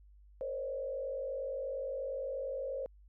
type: tone with frequency modulation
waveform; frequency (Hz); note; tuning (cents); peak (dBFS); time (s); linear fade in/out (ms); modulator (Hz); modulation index
sine; 537; C5; +45; -35; 0.41-2.86; 0; 48.5; 0.97
effects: added 50 Hz sine -56 dBFS peak until 3.08 s